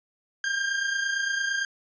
40% pulse tone pair together, 1594 / 1622.8 Hz, G6 / G#6, +28 / -41 cents, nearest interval unison, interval 31 cents, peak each -25 / -31 dBFS, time 0.44-1.65 s, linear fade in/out 2 ms, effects resampled to 16000 Hz

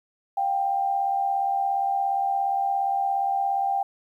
sine tone pair together, 710.8 / 788 Hz, F5 / G5, +30 / +9 cents, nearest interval major second, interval 179 cents, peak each -30 / -22 dBFS, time 0.37-3.83 s, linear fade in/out 5 ms, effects 10-bit

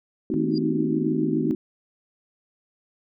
sine chord, A diminished seventh, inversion none, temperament equal, 220 / 261.6 / 311.1 / 370 Hz, A3 / C4 / Eb4 / Gb4, 0 / 0 / 0 / 0 cents, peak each -29 / -27 / -26 / -29 dBFS, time 0.3-1.55 s, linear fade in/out 2 ms
harmonic tone, 79.6 Hz, D#2, 40 cents sharp, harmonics 2 / 3 / 4 / 5, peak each -29 / -30 / -32 / -38 dBFS, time 0.34-1.51 s, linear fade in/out 0 ms
sine tone with exponential growth, 4804 Hz, D8, 38 cents sharp, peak -29 dBFS, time 0.51-0.58 s, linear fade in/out 2 ms, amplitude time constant 15 ms
effects none

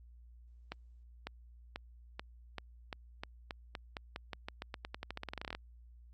accelerating click train, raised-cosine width 0.3 ms, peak -24 dBFS, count 30, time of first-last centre 0.72-5.55 s, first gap 550 ms, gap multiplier 0.89, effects added 59 Hz sine -54 dBFS peak until 6.13 s + Opus 48 kbps

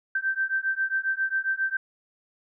sine beating tone pair, 1556 / 1563.4 Hz, G6 / G6, -13 / -5 cents, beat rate 7.4 Hz, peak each -27 dBFS, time 0.15-1.77 s, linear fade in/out 5 ms, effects none

